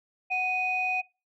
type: tone pair together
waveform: sine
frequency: 740 / 2489 Hz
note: F#5 / D#7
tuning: 0 / 0 cents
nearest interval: octave + major sixth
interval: 2100 cents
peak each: -29 / -26 dBFS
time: 0.3-1.02 s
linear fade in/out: 20 ms
effects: noise-tail reverb RT60 0.3 s tail -24 dB re dry + tanh soft clip ceiling -17 dBFS